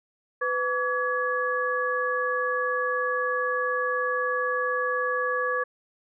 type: tone cluster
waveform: sine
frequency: 501 / 1144 / 1684 Hz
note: B4 / D6 / G#6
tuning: +25 / -46 / +24 cents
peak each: -28 dBFS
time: 0.41-5.64 s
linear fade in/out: 10 ms
effects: none